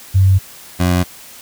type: tone pair in turn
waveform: sine / 20% pulse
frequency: 95.4 / 89.22 Hz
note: G2 / F2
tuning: -47 / +38 cents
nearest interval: minor second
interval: 115 cents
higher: first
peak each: -7 dBFS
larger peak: neither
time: 0.14-0.39 / 0.79-1.04 s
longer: neither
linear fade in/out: 20 ms
effects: white hiss -38 dBFS RMS until 1.41 s